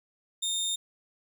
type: tone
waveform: 25% pulse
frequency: 3646 Hz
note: A#7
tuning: 39 cents flat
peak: -24 dBFS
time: 0.42-0.76 s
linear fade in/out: 10 ms
effects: none